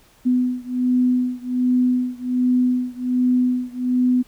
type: beating tone pair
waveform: sine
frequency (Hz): 249.8 / 251.1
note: B3 / B3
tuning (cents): +20 / +29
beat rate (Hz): 1.3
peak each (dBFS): -19 / -20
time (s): 0.25-4.23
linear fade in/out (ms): 20
effects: pink hiss -54 dBFS RMS until 4.27 s